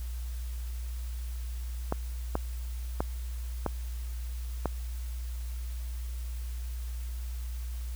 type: clicks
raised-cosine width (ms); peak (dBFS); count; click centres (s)
1; -14; 5; 1.924 / 2.354 / 3.005 / 3.663 / 4.657
effects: added 60 Hz sine -33 dBFS peak until 7.95 s + white hiss -52 dBFS RMS until 7.95 s